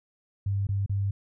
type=tone with dropouts; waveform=sine; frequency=99.2 Hz; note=G2; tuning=21 cents sharp; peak=-24 dBFS; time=0.46-1.11 s; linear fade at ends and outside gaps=5 ms; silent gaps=0.67-0.689 / 0.862-0.895 s; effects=none